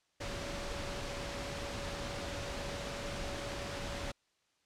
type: tone in noise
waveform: sine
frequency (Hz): 566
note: C#5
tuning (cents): +36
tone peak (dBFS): -45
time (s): 0.2-4.12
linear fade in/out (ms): 10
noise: pink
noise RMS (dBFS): -40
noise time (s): 0.2-4.12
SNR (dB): -8
effects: white hiss -75 dBFS RMS until 4.65 s + low-pass 6000 Hz 12 dB/octave